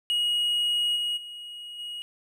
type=tone with level steps; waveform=triangle; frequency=2892 Hz; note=F#7; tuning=40 cents flat; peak=-21 / -24 / -36 / -32 dBFS; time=0.1-2.02 s; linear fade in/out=0 ms; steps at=0.95 / 1.16 / 1.78 s; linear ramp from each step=20 ms; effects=none